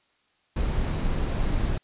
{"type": "noise", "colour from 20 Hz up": "brown", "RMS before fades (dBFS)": -25, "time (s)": [0.56, 1.78], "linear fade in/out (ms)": 5, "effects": ["white hiss -67 dBFS RMS until 1.83 s", "resampled to 8000 Hz"]}